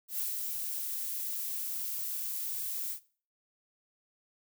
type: noise with ADSR envelope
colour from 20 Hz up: violet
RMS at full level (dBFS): -33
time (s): 0.08-3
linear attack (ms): 110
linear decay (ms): 150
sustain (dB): -3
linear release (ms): 89
effects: noise-tail reverb RT60 0.4 s tail -18 dB re dry